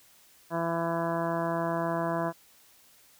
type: harmonic tone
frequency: 167.3 Hz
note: E3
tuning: 26 cents sharp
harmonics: 1 / 2 / 3 / 4 / 5 / 6 / 7 / 8 / 9 / 10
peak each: -34 / -34 / -39 / -31 / -43 / -34 / -42 / -44 / -44 / -43 dBFS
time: 0.5-2.33 s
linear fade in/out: 50 ms
effects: white hiss -59 dBFS RMS until 3.19 s

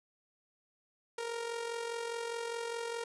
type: tone with amplitude modulation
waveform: sawtooth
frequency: 466.2 Hz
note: A#4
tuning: in tune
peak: -30 dBFS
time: 1.18-3.04 s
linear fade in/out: 5 ms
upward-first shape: sine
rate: 44.9 Hz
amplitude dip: 55%
effects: resampled to 24000 Hz

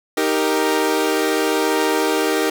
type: chord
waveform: sawtooth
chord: Eb major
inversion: none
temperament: equal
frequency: 311.1 / 392 / 466.2 Hz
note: Eb4 / G4 / Bb4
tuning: 0 / 0 / 0 cents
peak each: -17 dBFS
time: 0.17-2.5 s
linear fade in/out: 5 ms
effects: none

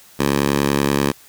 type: tone with high-pass filter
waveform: 10% pulse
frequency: 70.3 Hz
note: C#2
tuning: 25 cents sharp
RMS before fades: -18 dBFS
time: 0.19-1.12 s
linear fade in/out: 10 ms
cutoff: 160 Hz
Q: 0.65
effects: white hiss -47 dBFS RMS until 1.28 s

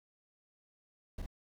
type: noise with echo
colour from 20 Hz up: brown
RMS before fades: -39 dBFS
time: 1.18-1.22 s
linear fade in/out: 5 ms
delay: 42 ms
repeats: 1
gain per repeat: -3 dB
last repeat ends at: 1.262 s
effects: none

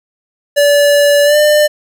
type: tone with pitch glide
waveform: square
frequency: 577 to 598.7 Hz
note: D5 to D5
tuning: -31 to +33 cents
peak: -7 dBFS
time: 0.56-1.68 s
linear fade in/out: 20 ms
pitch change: +64 cents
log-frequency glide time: 1.24-1.37 s
effects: none

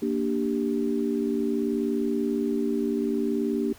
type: chord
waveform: sine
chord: G minor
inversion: first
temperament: equal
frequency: 233.1 / 293.7 / 392 Hz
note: Bb3 / D4 / G4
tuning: 0 / 0 / 0 cents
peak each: -27 / -28 / -28 dBFS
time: 0.02-3.73 s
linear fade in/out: 5 ms
effects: pink hiss -51 dBFS RMS until 3.78 s

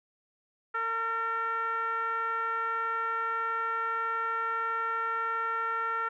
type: tone with low-pass filter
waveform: 10% pulse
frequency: 455.4 Hz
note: A#4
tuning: 40 cents flat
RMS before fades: -31 dBFS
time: 0.74-6.09 s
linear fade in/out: 10 ms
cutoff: 1500 Hz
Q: 7.5
effects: none

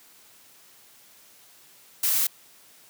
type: noise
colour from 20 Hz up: blue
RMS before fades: -23 dBFS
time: 2.03-2.27 s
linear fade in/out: 5 ms
effects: white hiss -54 dBFS RMS until 2.89 s + high-pass 100 Hz 12 dB/octave

